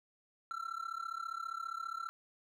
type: tone with amplitude modulation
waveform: triangle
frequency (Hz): 1347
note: E6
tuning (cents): +37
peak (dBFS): -33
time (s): 0.51-2.09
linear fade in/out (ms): 0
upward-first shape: sine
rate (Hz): 34.9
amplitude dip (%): 90
effects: none